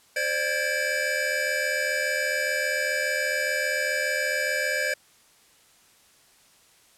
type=tone cluster; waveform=square; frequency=521 / 596 / 1608 / 1695 / 2323 Hz; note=C5 / D5 / G6 / G#6 / D7; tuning=-7 / +25 / +44 / +35 / -20 cents; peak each=-33 / -32 / -30 / -31 / -31 dBFS; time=0.16-4.94 s; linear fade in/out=5 ms; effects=white hiss -58 dBFS RMS until 6.97 s + low-pass 11000 Hz 12 dB/octave